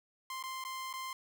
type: tone with dropouts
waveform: sawtooth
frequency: 1046.5 Hz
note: C6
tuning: in tune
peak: -35 dBFS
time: 0.3-1.13 s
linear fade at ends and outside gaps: 2 ms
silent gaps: 0.427-0.437 / 0.64-0.649 / 0.929-0.937 s
effects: none